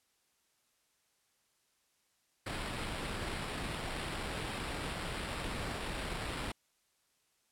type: noise with sample-and-hold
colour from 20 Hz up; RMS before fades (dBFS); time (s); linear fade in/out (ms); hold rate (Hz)
pink; -39; 2.46-6.52; 5; 6300
effects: white hiss -75 dBFS RMS until 7.51 s + low-pass 11000 Hz 12 dB/octave